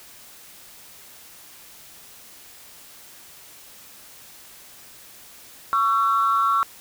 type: tone pair together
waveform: sine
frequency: 1117.2 / 1347 Hz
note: C#6 / E6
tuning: +13 / +37 cents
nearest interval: minor third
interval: 324 cents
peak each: -19 dBFS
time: 5.73-6.63 s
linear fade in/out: 0 ms
effects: tanh soft clip ceiling -11 dBFS + white hiss -46 dBFS RMS until 6.8 s